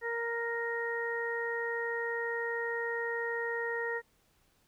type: harmonic tone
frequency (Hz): 466.2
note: A#4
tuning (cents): 0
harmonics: 1 / 2 / 3 / 4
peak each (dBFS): -35 / -41 / -44 / -35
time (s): 0.01-4.02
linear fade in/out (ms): 50
effects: pink hiss -70 dBFS RMS until 4.67 s